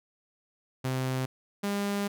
sawtooth tone pair in turn, 130 / 201.8 Hz, C3 / G#3, -11 / -49 cents, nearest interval minor sixth, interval 762 cents, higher second, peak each -24 dBFS, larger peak neither, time 0.84-1.26 / 1.63-2.08 s, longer second, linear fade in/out 10 ms, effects none

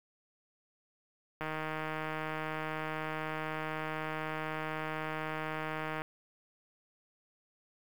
click train, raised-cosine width 0.5 ms, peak -22 dBFS, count 720, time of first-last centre 1.41-6.019 s, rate 156 Hz, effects 8-bit

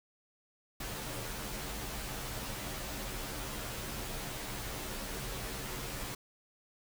pink noise with comb filter, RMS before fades -40 dBFS, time 0.8-6.15 s, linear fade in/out 5 ms, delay 12 ms, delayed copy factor -0.85, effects none

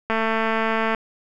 click train, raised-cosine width 0.5 ms, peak -8 dBFS, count 190, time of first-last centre 0.1-0.948 s, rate 223 Hz, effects none

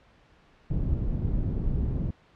pink low-pass noise, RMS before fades -27 dBFS, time 0.7-2.11 s, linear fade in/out 10 ms, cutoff 190 Hz, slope 12 dB/octave, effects pink hiss -59 dBFS RMS until 2.35 s + low-pass 3000 Hz 12 dB/octave

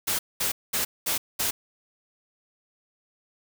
white noise bursts, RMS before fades -26 dBFS, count 5, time 0.07-1.51 s, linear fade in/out 10 ms, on 120 ms, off 210 ms, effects none

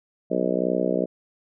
harmonic tone, 62.3 Hz, B1, 16 cents sharp, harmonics 3 / 4 / 5 / 6 / 7 / 8 / 9 / 10, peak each -29 / -29 / -29 / -29 / -29 / -29 / -29 / -29 dBFS, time 0.3-1.06 s, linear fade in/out 20 ms, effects none

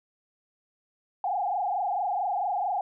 sine tone with frequency modulation, 770 Hz, G5, 31 cents flat, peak -25 dBFS, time 1.24-2.81 s, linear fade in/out 2 ms, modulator 24.5 Hz, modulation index 2.7, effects none

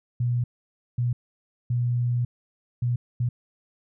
sine tone bursts at uneven times, 121.5 Hz, B2, 28 cents flat, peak -21 dBFS, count 5, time 0.2-0.44 / 0.98-1.13 / 1.7-2.25 / 2.82-2.96 / 3.2-3.29 s, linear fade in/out 5 ms, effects none

